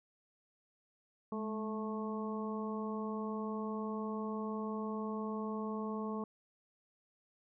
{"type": "harmonic tone with a mistuned harmonic", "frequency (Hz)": 218.5, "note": "A3", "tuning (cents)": -12, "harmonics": [1, 2, 3, 4, 5], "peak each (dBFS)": [-38, -42, -49, -48, -45], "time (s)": [1.32, 6.24], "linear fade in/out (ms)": 2, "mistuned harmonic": 1, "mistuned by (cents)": -45, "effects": []}